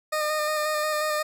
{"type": "tone with vibrato", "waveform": "20% pulse", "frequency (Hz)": 610, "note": "D#5", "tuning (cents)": -34, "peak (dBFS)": -19, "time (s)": [0.12, 1.23], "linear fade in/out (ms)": 10, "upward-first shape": "square", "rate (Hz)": 5.6, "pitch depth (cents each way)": 16, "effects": []}